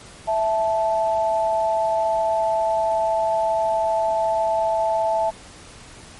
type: tone pair together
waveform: sine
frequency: 658.9 / 874 Hz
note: E5 / A5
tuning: -1 / -12 cents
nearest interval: perfect fourth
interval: 489 cents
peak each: -20 / -21 dBFS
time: 0.27-5.31 s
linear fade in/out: 20 ms
effects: pink hiss -43 dBFS RMS until 6.19 s + MP3 48 kbps